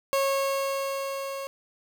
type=tone with level ramp; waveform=30% pulse; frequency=547 Hz; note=C#5; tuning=23 cents flat; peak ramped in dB=-19 to -30 dBFS; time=0.13-1.47 s; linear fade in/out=0 ms; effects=none